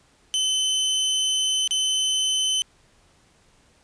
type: tone with dropouts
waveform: sawtooth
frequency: 3048 Hz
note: G7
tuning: 49 cents flat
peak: -17 dBFS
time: 0.34-2.62 s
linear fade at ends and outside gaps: 0 ms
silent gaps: 1.676-1.709 s
effects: pink hiss -59 dBFS RMS until 3.83 s + resampled to 22050 Hz